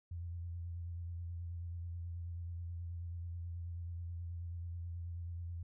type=tone with vibrato; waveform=sine; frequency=85.7 Hz; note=F2; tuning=32 cents flat; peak=-40 dBFS; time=0.11-5.63 s; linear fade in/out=5 ms; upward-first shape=sine; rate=9.3 Hz; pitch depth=33 cents each way; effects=none